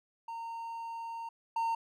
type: tone pair in turn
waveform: triangle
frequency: 919 / 914.7 Hz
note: A#5 / A#5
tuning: -25 / -33 cents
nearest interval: unison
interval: 8 cents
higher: first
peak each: -36 / -27 dBFS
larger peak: second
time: 0.28-1.29 / 1.56-1.75 s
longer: first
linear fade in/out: 5 ms
effects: none